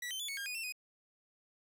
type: tone with pitch steps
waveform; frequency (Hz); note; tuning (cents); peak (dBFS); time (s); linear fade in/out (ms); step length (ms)
sawtooth; 1949 / 3089 / 3454 / 2215 / 1613 / 2476 / 2693 / 2494; B6 / G7 / A7 / C#7 / G6 / D#7 / E7 / D#7; -23 / -26 / -33 / -2 / +49 / -9 / +36 / +3; -35; 0.02-0.724; 5; 88
effects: none